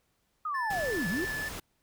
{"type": "linear two-way sweep", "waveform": "sine", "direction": "down then up", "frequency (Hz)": [1280, 152.9, 393.7], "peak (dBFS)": -30, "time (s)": [0.45, 1.25], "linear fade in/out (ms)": 5, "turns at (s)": 1.08}
{"type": "tone with vibrato", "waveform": "triangle", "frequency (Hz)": 1745, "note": "A6", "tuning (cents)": -15, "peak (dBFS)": -31, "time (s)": [0.54, 1.49], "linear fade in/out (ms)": 10, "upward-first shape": "square", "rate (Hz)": 3.3, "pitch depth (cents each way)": 11}
{"type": "noise", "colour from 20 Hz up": "pink", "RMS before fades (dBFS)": -40, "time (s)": [0.7, 1.6], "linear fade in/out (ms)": 5}
{"effects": ["pink hiss -74 dBFS RMS until 1.82 s"]}